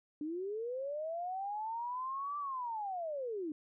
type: linear two-way sweep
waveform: sine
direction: up then down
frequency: 290 to 1174.7 to 290 Hz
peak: -36 dBFS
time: 0.21-3.52 s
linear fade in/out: 2 ms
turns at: 2.38 s
effects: none